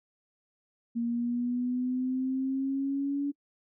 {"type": "exponential sweep", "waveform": "sine", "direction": "up", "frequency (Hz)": [233.1, 285.5], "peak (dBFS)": -27, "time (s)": [0.95, 3.32], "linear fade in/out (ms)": 20, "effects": ["noise-tail reverb RT60 0.1 s tail -25 dB re dry"]}